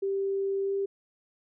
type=tone with pitch glide; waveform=sine; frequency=392 to 394.7 Hz; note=G4 to G4; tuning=0 to +12 cents; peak=-26 dBFS; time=0.02-0.86 s; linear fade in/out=10 ms; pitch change=+12 cents; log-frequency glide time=0.63-0.74 s; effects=none